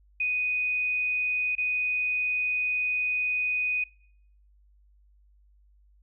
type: tone with dropouts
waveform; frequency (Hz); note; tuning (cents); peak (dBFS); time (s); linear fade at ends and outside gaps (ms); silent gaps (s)
sine; 2489; D#7; 0; -24; 0.2-3.84; 5; 1.553-1.58
effects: noise-tail reverb RT60 0.7 s tail -24 dB re dry + added 50 Hz sine -57 dBFS peak until 6.02 s